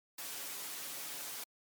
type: noise with comb filter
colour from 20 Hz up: white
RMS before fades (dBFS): -43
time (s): 0.18-1.44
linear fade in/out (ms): 5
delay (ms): 7.1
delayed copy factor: +0.55
effects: high-pass 200 Hz 12 dB/octave + MP3 96 kbps